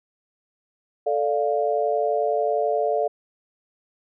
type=chord; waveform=sine; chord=D minor; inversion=second; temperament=equal; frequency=440 / 587.3 / 698.5 Hz; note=A4 / D5 / F5; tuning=0 / 0 / 0 cents; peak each=-24 dBFS; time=1.06-3.08 s; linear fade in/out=10 ms; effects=none